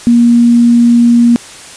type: tone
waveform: sine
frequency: 237 Hz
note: A#3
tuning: 29 cents sharp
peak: -3 dBFS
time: 0.07-1.36 s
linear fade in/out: 0 ms
effects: white hiss -31 dBFS RMS until 1.76 s + resampled to 22050 Hz